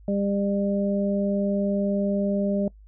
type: harmonic tone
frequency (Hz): 200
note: G3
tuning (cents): +35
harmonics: 1 / 2 / 3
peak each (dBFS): -23 / -31 / -27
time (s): 0.08-2.68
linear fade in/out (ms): 2
effects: noise-tail reverb RT60 0.1 s tail -22 dB re dry + added 51 Hz sine -46 dBFS peak until 2.87 s